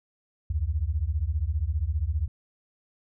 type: beating tone pair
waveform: sine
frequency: 69.3 / 84.3 Hz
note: C#2 / E2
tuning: 0 / +39 cents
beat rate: 15 Hz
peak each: -27 / -27 dBFS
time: 0.5-2.28 s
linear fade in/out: 5 ms
effects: none